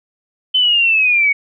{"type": "linear sweep", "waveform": "sine", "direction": "down", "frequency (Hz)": [3062, 2217], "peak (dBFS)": -10, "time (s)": [0.54, 1.33], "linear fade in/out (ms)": 10, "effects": []}